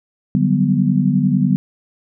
sine chord, G major seventh, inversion second, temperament equal, 146.83 / 185 / 196 / 246.9 Hz, D3 / F#3 / G3 / B3, 0 / 0 / 0 / 0 cents, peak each -18 dBFS, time 0.35-1.56 s, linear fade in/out 0 ms, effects none

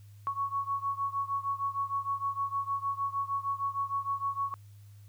sine beating tone pair, 1108.7 / 1115.2 Hz, C#6 / C#6, 0 / +10 cents, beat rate 6.5 Hz, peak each -32 / -34 dBFS, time 0.27-4.54 s, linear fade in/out 0 ms, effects added 102 Hz sine -49 dBFS peak until 5.08 s + white hiss -67 dBFS RMS until 5.08 s

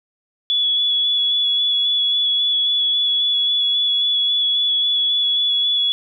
sine tone with vibrato, 3400 Hz, G#7, 40 cents sharp, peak -15 dBFS, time 0.5-5.92 s, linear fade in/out 0 ms, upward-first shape square, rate 3.7 Hz, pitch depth 13 cents each way, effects none

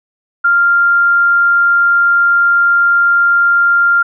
sine tone, 1394 Hz, F6, 4 cents flat, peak -7 dBFS, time 0.44-4.03 s, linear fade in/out 10 ms, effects none

